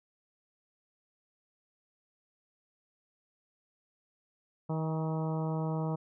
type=harmonic tone with a mistuned harmonic; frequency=158.7 Hz; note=D#3; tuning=35 cents sharp; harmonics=1 / 2 / 3 / 4 / 5 / 6 / 7 / 8; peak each=-31 / -40 / -40 / -42 / -44 / -44 / -49 / -51 dBFS; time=4.69-5.96 s; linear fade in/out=10 ms; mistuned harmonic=5; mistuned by=+22 cents; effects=none